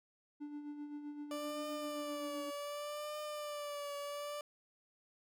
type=tone with tremolo; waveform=triangle; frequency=293.7 Hz; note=D4; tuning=in tune; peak=-39 dBFS; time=0.4-2.51 s; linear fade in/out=20 ms; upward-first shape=sine; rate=7.7 Hz; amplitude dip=50%
type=tone with vibrato; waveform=30% pulse; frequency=587 Hz; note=D5; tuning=1 cent flat; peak=-38 dBFS; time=1.31-4.41 s; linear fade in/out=2 ms; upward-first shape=triangle; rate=0.66 Hz; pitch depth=49 cents each way
effects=none